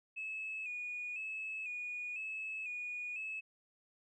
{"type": "tone with vibrato", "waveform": "sine", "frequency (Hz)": 2524, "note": "D#7", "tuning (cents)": 24, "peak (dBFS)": -38, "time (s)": [0.16, 3.41], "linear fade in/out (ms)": 20, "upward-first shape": "square", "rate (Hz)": 1, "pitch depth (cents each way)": 48, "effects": ["tanh soft clip ceiling -34 dBFS"]}